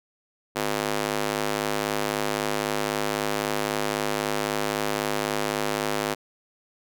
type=tone with high-pass filter; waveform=square; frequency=51.91 Hz; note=G#1; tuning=in tune; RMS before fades=-27 dBFS; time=0.55-6.15 s; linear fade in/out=20 ms; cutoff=360 Hz; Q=0.77; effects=none